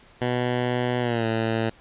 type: tone with pitch glide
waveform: 10% pulse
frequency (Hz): 123.47 to 112.57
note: B2 to A2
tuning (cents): 0 to +40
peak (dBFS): -14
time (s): 0.21-1.7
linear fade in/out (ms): 10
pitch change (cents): -160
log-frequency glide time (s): 1-1.26
effects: pink hiss -53 dBFS RMS until 1.8 s + resampled to 8000 Hz